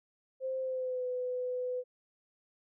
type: tone with pitch glide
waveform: sine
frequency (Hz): 523.3 to 500.8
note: C5 to B4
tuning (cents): 0 to +24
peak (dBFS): -32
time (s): 0.4-1.84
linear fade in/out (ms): 50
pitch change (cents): -76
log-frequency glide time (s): 0.6-1.06
effects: none